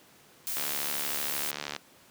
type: noise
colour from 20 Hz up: blue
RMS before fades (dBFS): -33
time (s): 0.47-1.51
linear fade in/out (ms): 0
type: click train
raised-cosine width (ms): 0.2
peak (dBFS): -16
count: 88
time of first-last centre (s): 0.57-1.763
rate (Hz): 72.9
effects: pink hiss -57 dBFS RMS until 2.1 s + high-pass 150 Hz 12 dB/octave